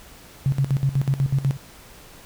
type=tone with tremolo; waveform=sine; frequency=136.5 Hz; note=C#3; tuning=26 cents flat; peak=-16 dBFS; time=0.46-1.57 s; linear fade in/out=0 ms; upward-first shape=square; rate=8.1 Hz; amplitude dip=80%; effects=pink hiss -46 dBFS RMS until 2.25 s